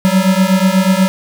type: beating tone pair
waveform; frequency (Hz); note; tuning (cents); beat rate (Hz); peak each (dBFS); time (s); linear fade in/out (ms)
square; 185 / 193.2; F#3 / G3; 0 / -25; 8.2; -13; 0.05-1.08; 0
effects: none